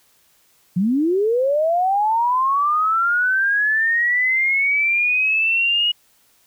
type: linear sweep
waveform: sine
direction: up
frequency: 168.1 to 2901 Hz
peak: -15 dBFS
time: 0.76-5.92 s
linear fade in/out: 10 ms
effects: white hiss -58 dBFS RMS until 6.46 s